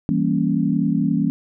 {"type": "chord", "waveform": "sine", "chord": "E diminished seventh", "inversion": "none", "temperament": "equal", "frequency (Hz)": [164.81, 196, 233.1, 277.2], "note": ["E3", "G3", "Bb3", "Db4"], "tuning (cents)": [0, 0, 0, 0], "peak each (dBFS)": -22, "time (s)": [0.09, 1.3], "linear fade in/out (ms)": 0, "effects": []}